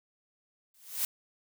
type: noise with exponential growth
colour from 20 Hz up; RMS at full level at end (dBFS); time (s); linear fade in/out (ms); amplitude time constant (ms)
blue; -27; 0.74-1.05; 2; 67
effects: none